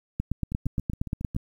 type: two click trains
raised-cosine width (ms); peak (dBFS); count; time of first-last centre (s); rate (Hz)
5; -14 / -22; 11 / 7; 0.2-1.364 / 0.52-1.349; 8.59 / 7.24
effects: 9-bit